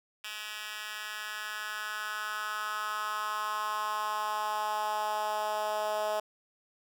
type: tone with high-pass filter sweep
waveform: 10% pulse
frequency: 212.4 Hz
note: G#3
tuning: 39 cents sharp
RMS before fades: -34 dBFS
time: 0.24-6.2 s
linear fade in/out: 5 ms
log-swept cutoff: 2200 to 640 Hz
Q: 3.3
effects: none